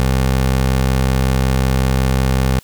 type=tone; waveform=20% pulse; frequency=65.41 Hz; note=C2; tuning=in tune; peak=-8 dBFS; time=0-2.59 s; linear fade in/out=0 ms; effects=white hiss -47 dBFS RMS until 2.63 s